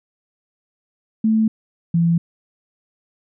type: tone pair in turn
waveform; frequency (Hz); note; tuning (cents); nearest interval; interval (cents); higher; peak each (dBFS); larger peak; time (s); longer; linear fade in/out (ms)
sine; 220 / 168.43; A3 / E3; 0 / +38; perfect fourth; 462; first; -13 / -13; neither; 1.24-1.48 / 1.94-2.18; neither; 5
effects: none